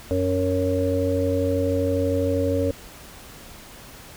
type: harmonic tone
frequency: 92.5 Hz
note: F#2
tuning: in tune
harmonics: 1 / 3 / 5 / 6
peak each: -25 / -25 / -25 / -25 dBFS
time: 0.11-2.71 s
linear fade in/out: 0 ms
effects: pink hiss -43 dBFS RMS until 4.16 s